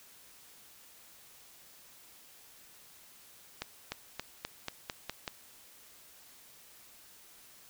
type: accelerating click train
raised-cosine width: 0.2 ms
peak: -18 dBFS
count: 8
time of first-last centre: 3.62-5.278 s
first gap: 300 ms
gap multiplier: 0.92
effects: white hiss -57 dBFS RMS until 7.69 s